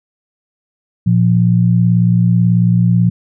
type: tone pair together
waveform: sine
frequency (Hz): 116.93 / 175.2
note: A#2 / F3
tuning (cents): +6 / +6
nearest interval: perfect fifth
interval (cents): 700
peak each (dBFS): -11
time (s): 1.06-3.1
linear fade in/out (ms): 10
effects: none